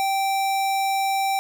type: tone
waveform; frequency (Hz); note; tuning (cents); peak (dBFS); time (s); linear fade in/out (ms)
square; 780; G5; -9; -21; 0-1.39; 0
effects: none